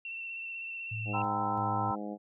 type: tone with vibrato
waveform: sine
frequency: 2700 Hz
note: E7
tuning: 41 cents sharp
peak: -37 dBFS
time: 0.05-1.22 s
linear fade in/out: 2 ms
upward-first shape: square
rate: 16 Hz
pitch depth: 18 cents each way
type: tone with tremolo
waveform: sine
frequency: 110 Hz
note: A2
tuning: in tune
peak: -35 dBFS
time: 0.91-1.92 s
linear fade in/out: 10 ms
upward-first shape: square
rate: 1.5 Hz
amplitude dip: 45%
type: harmonic tone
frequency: 103.6 Hz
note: G#2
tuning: 4 cents flat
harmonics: 2 / 3 / 4 / 5 / 6 / 7 / 8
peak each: -39 / -41 / -47 / -44 / -47 / -46 / -51 dBFS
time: 1.05-2.18 s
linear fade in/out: 50 ms
type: chord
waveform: sine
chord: C dominant seventh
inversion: second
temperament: equal with one note detuned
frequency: 784 / 932.3 / 1023.8 / 1318.5 Hz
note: G5 / Bb5 / C6 / E6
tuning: 0 / 0 / -38 / 0 cents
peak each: -33 / -36 / -36 / -37 dBFS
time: 1.13-1.96 s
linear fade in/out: 20 ms
effects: none